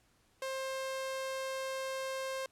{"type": "tone", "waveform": "sawtooth", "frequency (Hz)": 530, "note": "C5", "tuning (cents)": 22, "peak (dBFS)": -32, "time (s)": [0.42, 2.46], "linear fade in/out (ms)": 2, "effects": ["pink hiss -70 dBFS RMS until 2.51 s", "low-pass 12000 Hz 12 dB/octave"]}